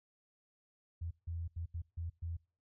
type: tone bursts at uneven times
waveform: sine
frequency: 84.1 Hz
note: E2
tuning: 35 cents sharp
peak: -37 dBFS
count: 6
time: 1.01-1.11 / 1.27-1.48 / 1.56-1.66 / 1.74-1.82 / 1.97-2.1 / 2.22-2.37 s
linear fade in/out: 10 ms
effects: noise-tail reverb RT60 0.4 s tail -25 dB re dry